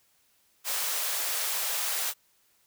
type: high-pass noise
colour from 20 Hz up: white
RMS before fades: -30 dBFS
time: 0.64-2.14 s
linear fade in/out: 50 ms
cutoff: 520 Hz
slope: 24 dB/octave
effects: white hiss -67 dBFS RMS until 2.66 s